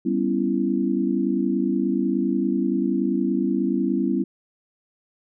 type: chord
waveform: sine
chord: C# half-diminished seventh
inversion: second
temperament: equal with one note detuned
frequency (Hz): 196 / 246.9 / 277.2 / 333.8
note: G3 / B3 / C#4 / E4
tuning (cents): 0 / 0 / 0 / +22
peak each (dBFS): -25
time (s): 0.05-4.24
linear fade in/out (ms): 10
effects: none